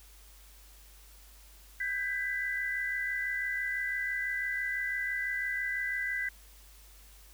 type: tone cluster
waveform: sine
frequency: 1553 / 1619 / 1990 Hz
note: G6 / G#6 / B6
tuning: -17 / -45 / +13 cents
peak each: -39 / -37 / -32 dBFS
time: 1.8-6.29 s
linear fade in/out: 5 ms
effects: added 50 Hz sine -54 dBFS peak until 7.33 s + white hiss -58 dBFS RMS until 7.33 s